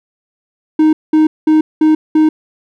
triangle tone bursts, 311.1 Hz, D#4, in tune, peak -4 dBFS, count 5, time 0.79-2.29 s, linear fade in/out 5 ms, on 140 ms, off 200 ms, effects none

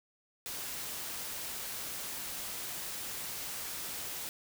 white noise, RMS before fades -40 dBFS, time 0.46-4.29 s, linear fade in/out 0 ms, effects none

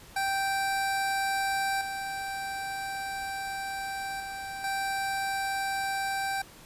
25% pulse tone with level steps, 782 Hz, G5, 4 cents flat, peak -23 / -29 / -32 / -25 dBFS, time 0.16-6.42 s, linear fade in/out 5 ms, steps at 1.81 / 4.2 / 4.64 s, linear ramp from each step 2 ms, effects pink hiss -51 dBFS RMS until 6.65 s + resampled to 32000 Hz

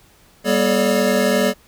square tone cluster, 196.7 / 239.4 / 429.4 / 559 / 601 Hz, G3 / A#3 / A4 / C#5 / D5, +6 / +46 / -42 / +14 / +40 cents, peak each -22 dBFS, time 0.44-1.54 s, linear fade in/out 50 ms, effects pink hiss -52 dBFS RMS until 1.67 s

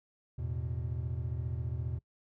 triangle chord, E suspended fourth, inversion none, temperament equal with one note detuned, 82.41 / 110 / 124.76 Hz, E2 / A2 / B2, 0 / 0 / +18 cents, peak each -35 / -38 / -35 dBFS, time 0.38-1.99 s, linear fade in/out 10 ms, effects noise-tail reverb RT60 0.1 s tail -22 dB re dry

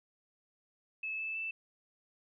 sine tone with pitch steps, 2603 / 2626 / 2648 Hz, E7 / E7 / E7, -22 / -7 / +7 cents, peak -35 dBFS, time 1.03-1.51 s, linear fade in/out 5 ms, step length 160 ms, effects none

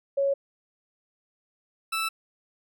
sine / 20% pulse tone pair in turn, 554.4 / 1318.6 Hz, C#5 / E6, 0 / 0 cents, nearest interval octave + minor third, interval 1500 cents, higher second, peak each -21 dBFS, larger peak neither, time 0.17-0.34 / 1.92-2.09 s, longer neither, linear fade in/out 10 ms, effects none

